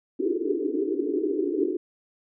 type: band-pass noise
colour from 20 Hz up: white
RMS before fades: -26 dBFS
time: 0.19-1.77 s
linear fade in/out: 10 ms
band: 280 to 430 Hz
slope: 96 dB/octave
effects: none